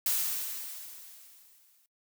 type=noise with exponential decay; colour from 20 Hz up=blue; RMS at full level=-27 dBFS; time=0.06-1.86 s; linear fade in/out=2 ms; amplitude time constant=390 ms; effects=noise-tail reverb RT60 0.1 s tail -20 dB re dry